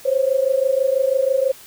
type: tone pair together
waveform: sine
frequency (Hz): 519 / 545.1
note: C5 / C#5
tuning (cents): -14 / -29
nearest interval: minor second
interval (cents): 85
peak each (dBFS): -18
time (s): 0.05-1.52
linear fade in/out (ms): 10
effects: white hiss -43 dBFS RMS until 1.66 s